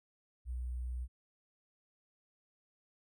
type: tone with sample-and-hold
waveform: sine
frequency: 61.74 Hz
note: B1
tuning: in tune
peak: -36 dBFS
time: 0.45-1.08 s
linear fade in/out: 50 ms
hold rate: 8820 Hz
effects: none